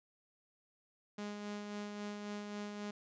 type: tone with tremolo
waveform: sawtooth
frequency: 206.8 Hz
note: G#3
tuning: 7 cents flat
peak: -36 dBFS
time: 1.18-2.91 s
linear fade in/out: 5 ms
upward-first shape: sine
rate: 3.7 Hz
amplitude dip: 35%
effects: resampled to 16000 Hz